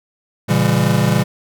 square chord, A# diminished seventh, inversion none, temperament just, 116.54 / 139.85 / 167.82 / 201.4 Hz, A#2 / C#3 / E3 / G3, 0 / +16 / +31 / +47 cents, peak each -19 dBFS, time 0.48-1.24 s, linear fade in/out 20 ms, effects none

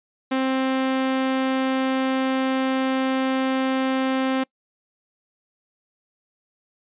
sawtooth tone, 263.3 Hz, C4, 11 cents sharp, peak -16 dBFS, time 0.31-4.44 s, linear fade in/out 10 ms, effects noise-tail reverb RT60 0.1 s tail -26 dB re dry + resampled to 8000 Hz

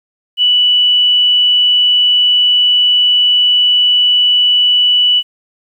sine tone, 2960 Hz, F#7, in tune, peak -7 dBFS, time 0.37-5.23 s, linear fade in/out 50 ms, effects 8-bit

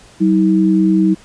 sine tone pair together, 190 / 319.3 Hz, F#3 / D#4, +46 / +45 cents, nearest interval major sixth, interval 899 cents, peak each -12 dBFS, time 0.2-1.15 s, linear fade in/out 20 ms, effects pink hiss -44 dBFS RMS until 1.24 s + resampled to 22050 Hz

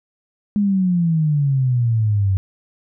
sine exponential sweep, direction down, 209.2 to 94 Hz, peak -14 dBFS, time 0.56-2.37 s, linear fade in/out 0 ms, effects none

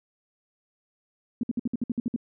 sine tone bursts, 237.7 Hz, A#3, 34 cents sharp, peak -23 dBFS, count 10, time 1.41-2.162 s, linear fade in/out 2 ms, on 23 ms, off 58 ms, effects none

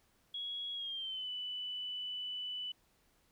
sine tone with pitch glide, 3330 to 2984 Hz, G#7 to F#7, +4 to +14 cents, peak -38 dBFS, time 0.34-2.72 s, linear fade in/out 5 ms, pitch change -190 cents, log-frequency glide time 0.73-1.29 s, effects pink hiss -72 dBFS RMS until 3.31 s

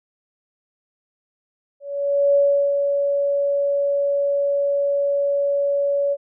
sine tone with ADSR envelope, 565 Hz, C#5, 33 cents sharp, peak -12 dBFS, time 1.8-6.17 s, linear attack 550 ms, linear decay 370 ms, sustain -5 dB, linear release 47 ms, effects none

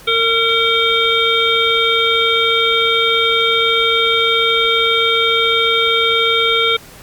harmonic tone, 456.8 Hz, A#4, 35 cents flat, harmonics 1 / 3 / 5 / 7 / 8, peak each -18 / -18 / -18 / -18 / -18 dBFS, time 0.07-6.77 s, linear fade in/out 10 ms, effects pink hiss -39 dBFS RMS until 7.02 s + Opus 48 kbps

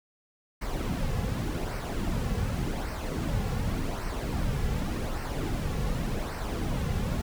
brown noise with flanger, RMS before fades -30 dBFS, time 0.61-7.22 s, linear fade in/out 10 ms, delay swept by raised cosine 0.28 to 3.28 ms, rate 0.87 Hz, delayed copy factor -0.55, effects none

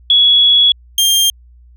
sine / sawtooth tone pair in turn, 3366 / 3196 Hz, G#7 / G7, +23 / +33 cents, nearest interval minor second, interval 90 cents, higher first, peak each -6 dBFS, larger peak neither, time 0.1-0.72 / 0.98-1.3 s, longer first, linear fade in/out 2 ms, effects added 60 Hz sine -40 dBFS peak until 1.76 s

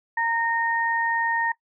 sine tone pair together, 923 / 1846 Hz, A#5 / A#6, -17 / -17 cents, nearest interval octave, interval 1200 cents, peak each -24 dBFS, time 0.17-1.52 s, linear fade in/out 5 ms, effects noise-tail reverb RT60 0.1 s tail -20 dB re dry

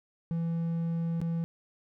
triangle tone with dropouts, 166.7 Hz, E3, 20 cents sharp, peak -26 dBFS, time 0.31-1.44 s, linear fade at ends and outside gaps 0 ms, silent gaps 1.204-1.215 s, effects none

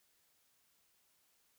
silence, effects white hiss -74 dBFS RMS until 1.58 s

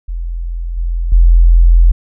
sine tone with level steps, 42.49 Hz, F1, 47 cents flat, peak -17 / -13 / -3 dBFS, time 0.08-1.92 s, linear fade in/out 10 ms, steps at 0.77 / 1.12 s, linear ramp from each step 5 ms, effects none

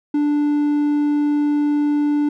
triangle tone, 293.7 Hz, D4, in tune, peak -13 dBFS, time 0.14-2.29 s, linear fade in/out 5 ms, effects none

